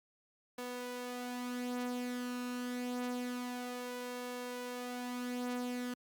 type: tone with flanger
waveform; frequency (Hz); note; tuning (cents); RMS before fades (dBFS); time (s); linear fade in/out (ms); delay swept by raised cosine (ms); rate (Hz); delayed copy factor
sawtooth; 246.9; B3; 0; -40; 0.58-5.94; 5; 1.8 to 4.8; 0.27; +0.5
effects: Opus 48 kbps